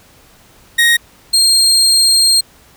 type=tone pair in turn; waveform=30% pulse; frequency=1875 / 4209 Hz; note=A#6 / C8; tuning=+10 / +9 cents; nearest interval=octave + major second; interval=1399 cents; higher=second; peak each=-5 dBFS; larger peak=neither; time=0.78-0.97 / 1.33-2.41 s; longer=second; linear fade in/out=10 ms; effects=pink hiss -46 dBFS RMS until 2.76 s